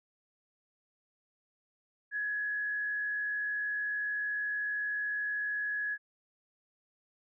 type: tone with frequency modulation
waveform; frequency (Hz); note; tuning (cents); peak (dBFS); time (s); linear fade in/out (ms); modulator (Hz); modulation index
sine; 1684; G#6; +24; -31; 2.11-5.98; 50; 73.4; 0.35
effects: none